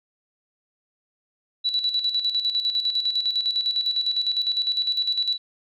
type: tone with tremolo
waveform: sine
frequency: 3943 Hz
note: B7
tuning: 4 cents flat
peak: -19 dBFS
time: 1.64-5.38 s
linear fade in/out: 20 ms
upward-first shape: square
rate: 9.9 Hz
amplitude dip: 60%
effects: none